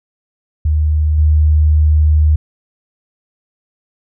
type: tone with level steps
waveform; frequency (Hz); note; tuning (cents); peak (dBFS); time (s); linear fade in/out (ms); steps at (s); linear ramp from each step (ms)
sine; 76.5; D#2; -29; -10 / -7; 0.65-2.36; 5; 1.18; 5
effects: none